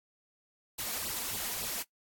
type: noise with flanger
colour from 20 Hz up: white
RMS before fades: -36 dBFS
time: 0.78-1.83 s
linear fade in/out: 10 ms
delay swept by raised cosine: 0.23 to 4.43 ms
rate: 3.5 Hz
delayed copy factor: +1
effects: noise-tail reverb RT60 0.1 s tail -19 dB re dry + AAC 64 kbps